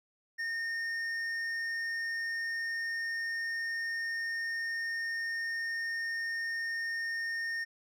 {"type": "tone with hard clipping", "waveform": "sine", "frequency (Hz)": 1833, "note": "A#6", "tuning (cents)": -30, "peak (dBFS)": -34, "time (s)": [0.38, 7.65], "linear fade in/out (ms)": 20, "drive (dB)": 6, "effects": []}